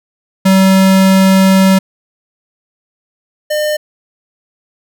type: tone pair in turn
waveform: square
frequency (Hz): 191 / 604.5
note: G3 / D5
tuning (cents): -45 / +50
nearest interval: octave + minor sixth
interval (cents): 1995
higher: second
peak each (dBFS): -6 / -13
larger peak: first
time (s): 0.45-1.79 / 3.5-3.77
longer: first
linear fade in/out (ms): 10
effects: none